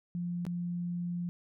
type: tone with dropouts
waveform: sine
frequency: 174.61 Hz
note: F3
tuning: in tune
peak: -32 dBFS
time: 0.15-1.29 s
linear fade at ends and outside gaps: 0 ms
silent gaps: 0.452-0.466 s
effects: none